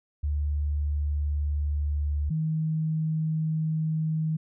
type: tone pair in turn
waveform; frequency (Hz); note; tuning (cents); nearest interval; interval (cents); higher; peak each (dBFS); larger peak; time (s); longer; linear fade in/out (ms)
sine; 73.42 / 157.74; D2 / D#3; 0 / +24; octave + minor second; 1324; second; -24; neither; 0.23-2.3 / 2.3-4.37; neither; 10
effects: none